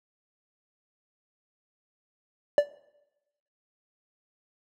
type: tone with exponential decay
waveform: triangle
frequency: 583 Hz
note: D5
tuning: 13 cents flat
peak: -10 dBFS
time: 2.58-2.69 s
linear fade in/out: 1 ms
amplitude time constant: 22 ms
effects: noise-tail reverb RT60 0.9 s tail -20 dB re dry